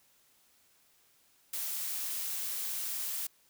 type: noise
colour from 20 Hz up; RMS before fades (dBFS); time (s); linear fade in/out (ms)
blue; -36; 1.53-3.27; 5
effects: white hiss -67 dBFS RMS until 3.49 s